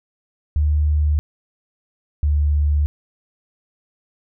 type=tone pair in turn; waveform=sine; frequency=74.9 / 73.66 Hz; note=D2 / D2; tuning=+35 / +6 cents; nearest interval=unison; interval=29 cents; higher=first; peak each=-14 dBFS; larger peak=neither; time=0.56-1.19 / 2.23-2.86 s; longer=neither; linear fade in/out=0 ms; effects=none